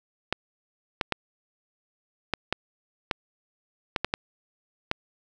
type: clicks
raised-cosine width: 0.3 ms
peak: -8 dBFS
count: 10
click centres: 0.326 / 1.012 / 1.123 / 2.337 / 2.526 / 3.112 / 3.962 / 4.046 / 4.139 / 4.914 s
effects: none